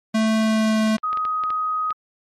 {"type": "tone with pitch glide", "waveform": "square", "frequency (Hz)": [220, 218.1], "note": ["A3", "A3"], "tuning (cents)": [0, -15], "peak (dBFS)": -17, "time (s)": [0.14, 0.97], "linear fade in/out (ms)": 10, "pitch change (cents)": -15, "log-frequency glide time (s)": [0.37, 0.79]}
{"type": "clicks", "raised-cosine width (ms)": 0.3, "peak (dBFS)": -19, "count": 8, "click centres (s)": [0.874, 0.982, 1.13, 1.173, 1.252, 1.437, 1.504, 1.906]}
{"type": "tone", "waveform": "sine", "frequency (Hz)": 1255, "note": "D#6", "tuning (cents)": 15, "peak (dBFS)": -20, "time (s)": [1.03, 1.93], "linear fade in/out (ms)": 10}
{"effects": ["low-pass 8000 Hz 12 dB/octave", "MP3 64 kbps"]}